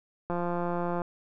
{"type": "click train", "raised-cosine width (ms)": 1, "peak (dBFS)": -18, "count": 126, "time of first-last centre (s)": [0.3, 1.018], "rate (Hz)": 174, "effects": []}